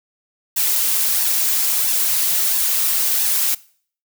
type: noise with flanger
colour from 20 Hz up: blue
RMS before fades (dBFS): -18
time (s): 0.56-3.55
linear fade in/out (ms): 10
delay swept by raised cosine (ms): 1.1 to 5.4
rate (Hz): 1.5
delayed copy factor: +0.55
effects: noise-tail reverb RT60 0.5 s tail -21 dB re dry